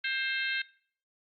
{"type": "harmonic tone with a mistuned harmonic", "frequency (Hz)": 529, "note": "C5", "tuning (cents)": 19, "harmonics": [3, 4, 5, 6, 7, 8], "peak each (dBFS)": [-33, -35, -37, -39, -40, -41], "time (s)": [0.04, 0.62], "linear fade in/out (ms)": 5, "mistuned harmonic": 8, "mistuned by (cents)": -29, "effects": ["noise-tail reverb RT60 0.5 s tail -20 dB re dry", "Opus 48 kbps"]}